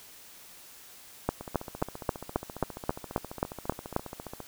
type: two click trains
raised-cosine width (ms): 1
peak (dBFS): -11 / -24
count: 11 / 45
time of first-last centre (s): 1.29-3.964 / 1.41-4.403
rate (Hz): 3.74 / 14.7
effects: white hiss -51 dBFS RMS until 4.47 s